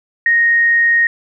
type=tone; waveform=sine; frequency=1864.7 Hz; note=A#6; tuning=in tune; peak=-9 dBFS; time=0.26-1.07 s; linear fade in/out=2 ms; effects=none